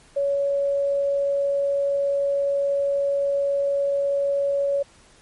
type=tone; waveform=sine; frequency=561 Hz; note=C#5; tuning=21 cents sharp; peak=-19 dBFS; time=0.16-4.83 s; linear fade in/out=10 ms; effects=pink hiss -53 dBFS RMS until 5.21 s + MP3 48 kbps